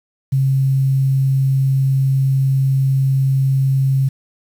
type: tone with quantisation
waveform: sine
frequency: 134.6 Hz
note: C3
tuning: 49 cents sharp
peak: -12 dBFS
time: 0.32-4.09 s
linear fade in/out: 10 ms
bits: 7
effects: none

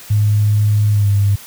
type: tone with pitch glide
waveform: sine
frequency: 104.9 to 100.8 Hz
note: G#2 to G2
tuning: +18 to +49 cents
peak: -10 dBFS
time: 0.1-1.36 s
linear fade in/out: 10 ms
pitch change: -69 cents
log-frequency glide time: 0.89-1.11 s
effects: white hiss -37 dBFS RMS until 1.46 s

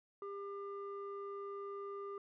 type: tone with low-pass filter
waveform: square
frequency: 400 Hz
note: G4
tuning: 35 cents sharp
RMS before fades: -45 dBFS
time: 0.22-2.18 s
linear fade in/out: 2 ms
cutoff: 1000 Hz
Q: 9.2
effects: none

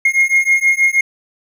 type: beating tone pair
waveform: triangle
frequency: 2141 / 2147.3 Hz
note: C7 / C7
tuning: +39 / +44 cents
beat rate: 6.3 Hz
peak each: -12 dBFS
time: 0.05-1.01 s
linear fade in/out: 5 ms
effects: none

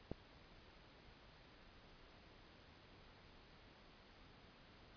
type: click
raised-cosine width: 2 ms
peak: -30 dBFS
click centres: 0.116 s
effects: pink hiss -63 dBFS RMS until 4.96 s + resampled to 11025 Hz

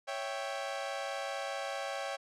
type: chord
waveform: sawtooth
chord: C# diminished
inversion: none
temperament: equal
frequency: 554.4 / 659.3 / 784 Hz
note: C#5 / E5 / G5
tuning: 0 / 0 / 0 cents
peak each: -35 / -38 / -36 dBFS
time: 0.07-2.17 s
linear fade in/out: 20 ms
effects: low-pass 7000 Hz 12 dB/octave

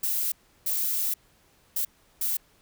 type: noise bursts at uneven times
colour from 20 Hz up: violet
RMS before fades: -27 dBFS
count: 4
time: 0.03-0.32 / 0.66-1.14 / 1.76-1.85 / 2.21-2.37 s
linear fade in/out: 5 ms
effects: pink hiss -62 dBFS RMS until 2.61 s

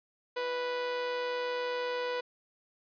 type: tone with amplitude modulation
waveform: sawtooth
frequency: 493.3 Hz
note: B4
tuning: 2 cents flat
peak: -26 dBFS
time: 0.36-2.21 s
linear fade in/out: 10 ms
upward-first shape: sine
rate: 148 Hz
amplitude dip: 30%
effects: resampled to 11025 Hz

